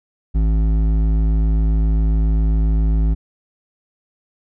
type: tone with hard clipping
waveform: sine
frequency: 53.7 Hz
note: A1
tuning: 41 cents flat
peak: -15 dBFS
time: 0.34-3.15 s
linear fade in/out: 20 ms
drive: 10 dB
effects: none